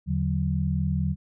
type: tone cluster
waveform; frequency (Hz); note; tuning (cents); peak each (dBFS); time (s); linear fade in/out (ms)
sine; 80.3 / 144.8 / 184.8; E2 / D3 / F#3; -45 / -24 / -2; -27; 0.06-1.16; 50
effects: none